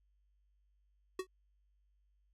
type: tone with exponential decay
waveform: square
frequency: 374.2 Hz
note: F#4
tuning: 20 cents sharp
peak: -33 dBFS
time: 1.19-1.27 s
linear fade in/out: 5 ms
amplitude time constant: 17 ms
effects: added 50 Hz sine -70 dBFS peak until 2.33 s + low-pass 12000 Hz 12 dB/octave